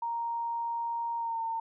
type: tone with pitch glide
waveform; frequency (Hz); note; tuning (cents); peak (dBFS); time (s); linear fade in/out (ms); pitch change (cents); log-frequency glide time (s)
sine; 932.3 to 908.9; A#5 to A#5; 0 to -44; -30; 0.02-1.6; 5; -44; 1.17-1.4
effects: none